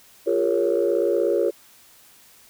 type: chord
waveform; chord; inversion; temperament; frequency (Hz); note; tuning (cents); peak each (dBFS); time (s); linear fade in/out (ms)
sine; Bb minor seventh; second; equal with one note detuned; 349.2 / 405.6 / 466.2 / 554.4; F4 / Ab4 / Bb4 / Db5; 0 / -41 / 0 / 0; -23; 0.26-1.51; 20
effects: tanh soft clip ceiling -10 dBFS + white hiss -52 dBFS RMS until 2.49 s